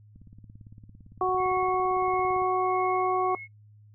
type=click train; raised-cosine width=5 ms; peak=-36 dBFS; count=41; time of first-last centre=0.16-2.42 s; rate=17.7 Hz
type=harmonic tone; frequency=370 Hz; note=F#4; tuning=in tune; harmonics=1 / 2 / 3; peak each=-27 / -27 / -27 dBFS; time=1.21-3.35 s; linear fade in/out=2 ms
type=tone with tremolo; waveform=sine; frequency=2176 Hz; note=C#7; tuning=33 cents flat; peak=-36 dBFS; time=1.37-3.48 s; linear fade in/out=50 ms; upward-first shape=sine; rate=1.5 Hz; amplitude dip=65%
effects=noise-tail reverb RT60 0.1 s tail -21 dB re dry + added 105 Hz sine -51 dBFS peak until 3.94 s